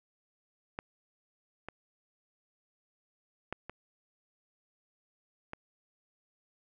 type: clicks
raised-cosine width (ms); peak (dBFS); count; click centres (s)
0.5; -21 / -25 / -20 / -26 / -24; 5; 0.789 / 1.686 / 3.526 / 3.696 / 5.534
effects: none